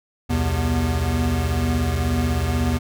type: tone cluster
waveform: square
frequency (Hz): 65 / 81.3 / 127.8 / 241.8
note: C2 / E2 / C3 / B3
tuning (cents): -11 / -23 / -40 / -36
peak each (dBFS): -29 / -22 / -27 / -27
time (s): 0.29-2.79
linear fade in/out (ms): 20
effects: none